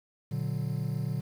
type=chord; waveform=triangle; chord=Bb augmented; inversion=none; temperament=equal with one note detuned; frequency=119.4 / 146.83 / 185 Hz; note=Bb2 / D3 / F#3; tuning=+42 / 0 / 0 cents; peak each=-31 / -30 / -35 dBFS; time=0.31-1.21 s; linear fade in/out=10 ms; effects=9-bit